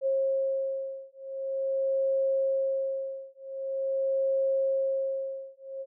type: beating tone pair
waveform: sine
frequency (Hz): 538 / 538.45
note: C5 / C5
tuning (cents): +48 / +50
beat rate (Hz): 0.45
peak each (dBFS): -29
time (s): 0.01-5.86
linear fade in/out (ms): 50
effects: none